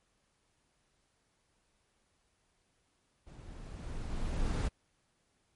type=noise with level ramp; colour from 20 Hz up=brown; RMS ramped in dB=-50 to -29 dBFS; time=3.26-4.69 s; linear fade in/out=20 ms; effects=pink hiss -75 dBFS RMS until 5.55 s + MP3 48 kbps